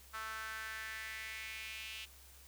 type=tone with high-pass filter sweep; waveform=sawtooth; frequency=220 Hz; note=A3; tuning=in tune; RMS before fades=-45 dBFS; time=0.13-2.06 s; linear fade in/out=20 ms; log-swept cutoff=1300 to 2800 Hz; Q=4.1; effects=added 67 Hz sine -60 dBFS peak until 2.47 s + white hiss -60 dBFS RMS until 2.47 s